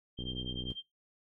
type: tone with tremolo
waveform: sine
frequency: 3165 Hz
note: G7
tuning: 16 cents sharp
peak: -34 dBFS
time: 0.17-0.83 s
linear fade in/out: 50 ms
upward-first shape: triangle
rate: 10 Hz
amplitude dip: 100%
type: click train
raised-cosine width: 3 ms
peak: -29 dBFS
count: 34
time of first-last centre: 0.19-0.718 s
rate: 62.5 Hz
type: noise with exponential decay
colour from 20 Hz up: brown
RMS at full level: -44 dBFS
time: 0.7-0.78 s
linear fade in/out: 2 ms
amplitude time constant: 17 ms
effects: noise-tail reverb RT60 0.2 s tail -23 dB re dry